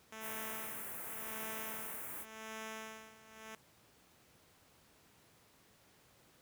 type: tone with tremolo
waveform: 5% pulse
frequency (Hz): 220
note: A3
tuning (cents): 0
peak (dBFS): -32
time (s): 0.12-3.55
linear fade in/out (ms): 2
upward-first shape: sine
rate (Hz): 0.89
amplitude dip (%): 85
type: band-stop noise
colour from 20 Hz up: white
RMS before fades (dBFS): -45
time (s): 0.2-2.26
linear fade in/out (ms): 50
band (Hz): 2200 to 9400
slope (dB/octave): 24
effects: pink hiss -66 dBFS RMS until 6.41 s + high-pass 80 Hz 12 dB/octave